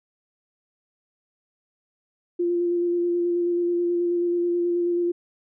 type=tone with vibrato; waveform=sine; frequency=347.9 Hz; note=F4; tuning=7 cents flat; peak=-20 dBFS; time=2.39-5.12 s; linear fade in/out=10 ms; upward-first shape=square; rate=9.3 Hz; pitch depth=12 cents each way; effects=none